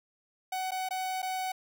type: tone with dropouts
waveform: 45% pulse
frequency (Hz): 749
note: F#5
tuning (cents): +21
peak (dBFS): -31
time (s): 0.52-1.52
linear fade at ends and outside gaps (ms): 5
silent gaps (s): 0.709-0.717 / 0.889-0.907 / 1.22-1.227
effects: none